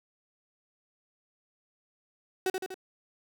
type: tone with echo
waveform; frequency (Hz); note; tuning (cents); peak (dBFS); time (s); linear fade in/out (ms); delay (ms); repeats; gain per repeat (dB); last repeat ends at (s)
35% pulse; 375.4; F#4; +25; -24; 2.46-2.5; 2; 81; 3; -4; 2.743
effects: none